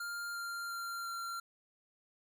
square tone with pitch steps, 1400 / 1391.1 / 1382.3 / 1373.6 Hz, F6 / F6 / F6 / F6, +4 / -7 / -18 / -29 cents, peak -39 dBFS, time 0-1.4 s, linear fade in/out 5 ms, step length 350 ms, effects none

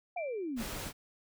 sine exponential sweep, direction down, 740 to 210.7 Hz, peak -34 dBFS, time 0.16-0.63 s, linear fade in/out 5 ms
sine tone with exponential decay, 2349 Hz, D7, in tune, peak -39 dBFS, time 0.17-0.59 s, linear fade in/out 5 ms, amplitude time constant 91 ms
pink noise, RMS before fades -40 dBFS, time 0.56-0.93 s, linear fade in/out 50 ms
effects none

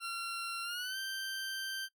20% pulse tone with pitch glide, 1369 to 1563.5 Hz, F6 to G6, -35 to -5 cents, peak -32 dBFS, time 0-1.89 s, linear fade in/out 50 ms, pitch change +230 cents, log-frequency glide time 0.63-0.98 s, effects noise-tail reverb RT60 0.1 s tail -22 dB re dry

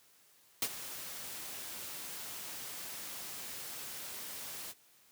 white noise with ADSR envelope, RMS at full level -30 dBFS, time 0.62-4.74 s, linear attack 3 ms, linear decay 55 ms, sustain -14 dB, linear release 40 ms, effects white hiss -65 dBFS RMS until 5.11 s + high-pass 80 Hz 12 dB/octave

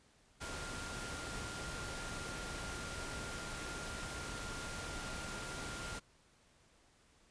sine tone in noise, 1400 Hz, F6, 4 cents sharp, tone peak -48 dBFS, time 0.4-6 s, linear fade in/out 20 ms, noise pink, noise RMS -44 dBFS, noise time 0.4-6 s, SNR -7 dB, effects pink hiss -68 dBFS RMS until 7.3 s + resampled to 22050 Hz

